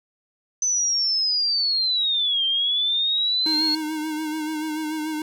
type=linear two-way sweep; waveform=sine; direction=down then up; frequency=6100 to 3143 to 4347 Hz; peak=-19 dBFS; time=0.62-3.75 s; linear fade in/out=2 ms; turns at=2.45 s
type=tone with vibrato; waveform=square; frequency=310 Hz; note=D#4; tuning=6 cents flat; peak=-26 dBFS; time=3.46-5.22 s; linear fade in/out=2 ms; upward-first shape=sine; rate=6.9 Hz; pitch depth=38 cents each way
effects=none